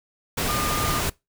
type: tone in noise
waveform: sine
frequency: 1210 Hz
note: D#6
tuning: 49 cents flat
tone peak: -27 dBFS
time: 0.48-1 s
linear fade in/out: 10 ms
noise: pink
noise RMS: -25 dBFS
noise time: 0.37-1.1 s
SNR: -5 dB
effects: noise-tail reverb RT60 0.2 s tail -22 dB re dry